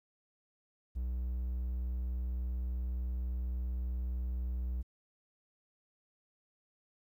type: tone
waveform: triangle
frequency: 61.74 Hz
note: B1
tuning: in tune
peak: -31 dBFS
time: 0.95-4.83 s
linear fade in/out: 20 ms
effects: 12-bit